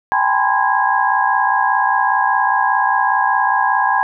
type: tone cluster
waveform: sine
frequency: 788 / 853 / 978 / 1035 / 1645 Hz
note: G5 / G#5 / B5 / C6 / G#6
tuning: +9 / +46 / -17 / -19 / -17 cents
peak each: -19 dBFS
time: 0.12-4.03 s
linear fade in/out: 0 ms
effects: none